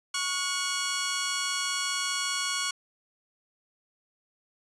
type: tone pair together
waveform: 10% pulse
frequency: 1113.7 / 1445 Hz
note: C#6 / F#6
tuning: +8 / -41 cents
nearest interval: perfect fourth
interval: 451 cents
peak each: -22 dBFS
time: 0.14-2.71 s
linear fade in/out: 5 ms
effects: resampled to 22050 Hz